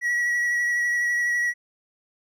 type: tone with vibrato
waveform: triangle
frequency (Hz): 1925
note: B6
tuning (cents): -45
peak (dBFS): -19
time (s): 0.01-1.54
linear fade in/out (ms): 50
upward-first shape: sine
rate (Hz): 12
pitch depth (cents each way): 18
effects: none